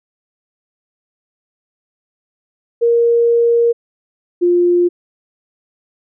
sine tone pair in turn, 468.9 / 351.3 Hz, A#4 / F4, +10 / +10 cents, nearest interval perfect fourth, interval 500 cents, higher first, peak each -9 dBFS, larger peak neither, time 2.81-3.73 / 4.41-4.89 s, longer first, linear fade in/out 20 ms, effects none

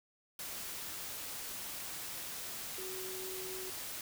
sine tone in noise, 374.4 Hz, F#4, 20 cents sharp, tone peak -44 dBFS, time 2.78-3.7 s, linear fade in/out 2 ms, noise white, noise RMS -43 dBFS, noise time 0.39-4.01 s, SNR -4 dB, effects none

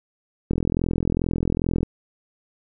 click train, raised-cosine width 3 ms, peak -9 dBFS, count 57, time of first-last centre 0.51-1.831 s, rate 42.4 Hz, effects none

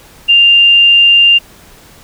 sine tone, 2794 Hz, F7, in tune, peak -3 dBFS, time 0.28-1.39 s, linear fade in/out 20 ms, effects pink hiss -40 dBFS RMS until 2.03 s

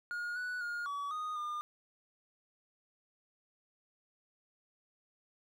triangle tone with pitch steps, 1432 / 1479 / 1425 / 1138 / 1239 / 1208 Hz, F6 / F#6 / F6 / C#6 / D#6 / D6, +43 / -1 / +34 / +45 / -8 / +48 cents, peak -34 dBFS, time 0.11-1.61 s, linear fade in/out 0 ms, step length 250 ms, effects none

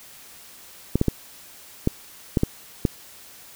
clicks, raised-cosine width 3 ms, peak -5 dBFS, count 7, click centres 0.956 / 1.014 / 1.083 / 1.874 / 2.372 / 2.434 / 2.852 s, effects white hiss -46 dBFS RMS until 3.55 s

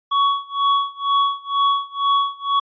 square tone with tremolo, 1120 Hz, C#6, 18 cents sharp, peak -14 dBFS, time 0.11-2.6 s, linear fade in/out 10 ms, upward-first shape sine, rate 2.1 Hz, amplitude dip 95%, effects resampled to 11025 Hz

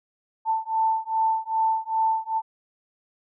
sine beating tone pair, 887 / 889.5 Hz, A5 / A5, +14 / +19 cents, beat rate 2.5 Hz, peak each -24 dBFS, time 0.45-2.42 s, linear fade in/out 50 ms, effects none

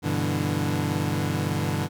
25% pulse chord, E minor seventh, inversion first, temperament equal, 98 / 123.47 / 146.83 / 164.81 Hz, G2 / B2 / D3 / E3, 0 / 0 / 0 / 0 cents, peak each -25 / -28 / -24 / -27 dBFS, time 0.02-1.89 s, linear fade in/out 50 ms, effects none

